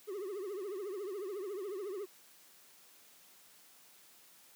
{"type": "tone with vibrato", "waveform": "triangle", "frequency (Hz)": 392, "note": "G4", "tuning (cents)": 0, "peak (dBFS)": -36, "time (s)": [0.07, 2.06], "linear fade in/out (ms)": 20, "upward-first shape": "triangle", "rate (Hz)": 14, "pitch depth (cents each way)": 180, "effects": ["white hiss -61 dBFS RMS until 4.55 s", "high-pass 150 Hz 12 dB/octave"]}